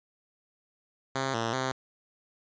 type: tone with pitch steps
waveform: 5% pulse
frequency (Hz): 133.8 / 114.4 / 131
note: C3 / A#2 / C3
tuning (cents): +39 / -32 / +2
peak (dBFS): -17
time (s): 1.15-1.72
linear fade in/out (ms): 5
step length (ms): 190
effects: resampled to 16000 Hz